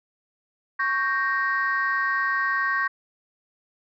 sine chord, G diminished, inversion second, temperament equal, 1108.7 / 1568 / 1864.7 Hz, Db6 / G6 / Bb6, 0 / 0 / 0 cents, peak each -25 dBFS, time 0.79-2.88 s, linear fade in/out 10 ms, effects tanh soft clip ceiling -14 dBFS

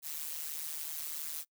blue noise with amplitude modulation, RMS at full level -36 dBFS, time 0.02-1.45 s, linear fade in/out 50 ms, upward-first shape sine, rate 153 Hz, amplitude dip 90%, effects noise-tail reverb RT60 0.1 s tail -23 dB re dry

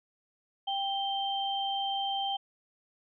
sine tone pair together, 788 / 3137 Hz, G5 / G7, +9 / +1 cents, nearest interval 2 octaves, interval 2392 cents, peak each -31 / -33 dBFS, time 0.67-2.37 s, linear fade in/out 10 ms, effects none

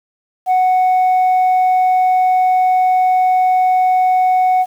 sine tone, 740 Hz, F#5, in tune, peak -7 dBFS, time 0.46-4.66 s, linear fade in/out 50 ms, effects tanh soft clip ceiling -9 dBFS + 7-bit

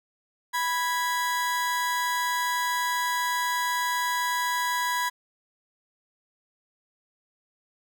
35% pulse tone pair together, 986 / 1658.2 Hz, B5 / G#6, -3 / -3 cents, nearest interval major sixth, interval 900 cents, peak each -24 / -29 dBFS, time 0.53-5.1 s, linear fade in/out 20 ms, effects none

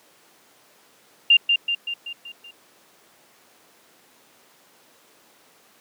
sine tone with echo, 2794 Hz, F7, in tune, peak -10 dBFS, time 1.3-1.37 s, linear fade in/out 5 ms, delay 190 ms, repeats 6, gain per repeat -5 dB, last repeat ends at 2.51 s, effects pink hiss -55 dBFS RMS until 5.8 s + high-pass 300 Hz 12 dB/octave

